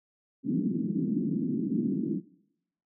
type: band-pass noise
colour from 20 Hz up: white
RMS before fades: -29 dBFS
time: 0.43-2.21 s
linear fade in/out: 50 ms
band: 160 to 310 Hz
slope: 48 dB/octave
effects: noise-tail reverb RT60 0.8 s tail -21 dB re dry